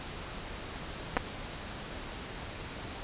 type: clicks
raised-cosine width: 0.5 ms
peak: -11 / -12 dBFS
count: 2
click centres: 1.168 / 1.172 s
effects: pink hiss -41 dBFS RMS until 3.03 s + resampled to 8000 Hz